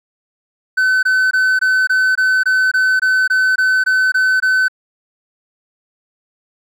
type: tone bursts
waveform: triangle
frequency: 1518 Hz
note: F#6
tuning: 44 cents sharp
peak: -9 dBFS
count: 14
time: 0.77-4.683 s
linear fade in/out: 10 ms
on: 260 ms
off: 21 ms
effects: none